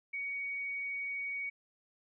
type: tone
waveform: sine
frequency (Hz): 2244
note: C#7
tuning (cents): +21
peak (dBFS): -35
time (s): 0.13-1.5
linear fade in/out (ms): 10
effects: none